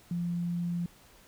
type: tone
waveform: sine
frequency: 173.1 Hz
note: F3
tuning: 15 cents flat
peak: -29 dBFS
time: 0.11-0.86 s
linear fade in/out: 2 ms
effects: pink hiss -58 dBFS RMS until 1.27 s